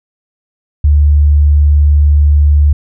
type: tone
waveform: sine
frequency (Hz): 73.42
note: D2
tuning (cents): 0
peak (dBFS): -4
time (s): 0.84-2.73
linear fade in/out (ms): 5
effects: none